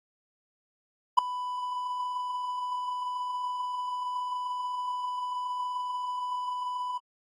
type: tone with ADSR envelope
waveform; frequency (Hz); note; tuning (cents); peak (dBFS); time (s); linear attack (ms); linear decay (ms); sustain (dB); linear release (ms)
triangle; 994; B5; +11; -10; 1.17-6.98; 16; 4; -19; 6
effects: AAC 32 kbps